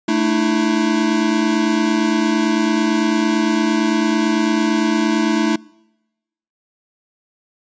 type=chord; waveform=square; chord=A suspended fourth; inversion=none; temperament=equal with one note detuned; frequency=220 / 300.7 / 329.6 Hz; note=A3 / D4 / E4; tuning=0 / +41 / 0 cents; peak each=-20 dBFS; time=0.08-5.56 s; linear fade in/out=5 ms; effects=noise-tail reverb RT60 1.0 s tail -26 dB re dry + resampled to 16000 Hz